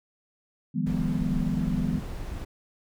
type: chord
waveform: sine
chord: F half-diminished seventh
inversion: third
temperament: equal with one note detuned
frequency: 155.56 / 174.61 / 203.4 / 246.9 Hz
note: Eb3 / F3 / Ab3 / Cb4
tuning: 0 / 0 / -36 / 0 cents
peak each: -30 dBFS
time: 0.74-2 s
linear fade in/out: 20 ms
type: noise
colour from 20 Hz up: brown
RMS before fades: -34 dBFS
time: 0.86-2.45 s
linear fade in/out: 10 ms
effects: none